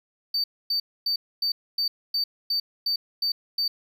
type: tone bursts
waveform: triangle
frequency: 4593 Hz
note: D8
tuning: 39 cents flat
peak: -21 dBFS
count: 10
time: 0.34-3.68 s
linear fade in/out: 5 ms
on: 100 ms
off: 260 ms
effects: none